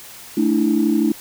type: chord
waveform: sine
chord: A suspended fourth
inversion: none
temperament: equal with one note detuned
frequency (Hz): 220 / 293.7 / 326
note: A3 / D4 / E4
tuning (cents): 0 / 0 / -19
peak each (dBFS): -18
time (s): 0.37-1.12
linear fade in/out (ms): 5
effects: tanh soft clip ceiling -6 dBFS + white hiss -39 dBFS RMS until 1.2 s